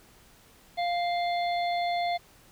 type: harmonic tone with a mistuned harmonic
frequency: 698.5 Hz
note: F5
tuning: in tune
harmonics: 1 / 3 / 5 / 6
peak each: -26 / -36 / -40 / -42 dBFS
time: 0.77-2.18 s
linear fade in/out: 20 ms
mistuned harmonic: 6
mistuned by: +23 cents
effects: pink hiss -57 dBFS RMS until 2.51 s